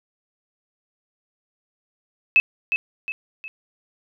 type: tone with echo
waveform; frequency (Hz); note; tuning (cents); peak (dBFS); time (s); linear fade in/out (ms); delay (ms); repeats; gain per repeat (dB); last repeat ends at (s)
sine; 2600; E7; -24; -11; 2.36-2.4; 0; 360; 3; -7; 3.48
effects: none